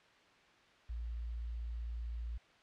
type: tone with quantisation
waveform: sine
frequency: 57.8 Hz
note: A#1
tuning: 14 cents flat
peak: -38 dBFS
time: 0.89-2.38 s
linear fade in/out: 10 ms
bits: 11
effects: white hiss -64 dBFS RMS until 2.62 s + low-pass 3000 Hz 12 dB/octave